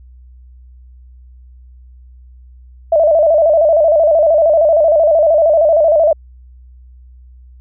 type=tone with vibrato; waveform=sine; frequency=630 Hz; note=D#5; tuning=21 cents sharp; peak=-7 dBFS; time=2.92-6.13 s; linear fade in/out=5 ms; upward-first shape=square; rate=13 Hz; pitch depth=88 cents each way; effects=added 62 Hz sine -37 dBFS peak until 7.6 s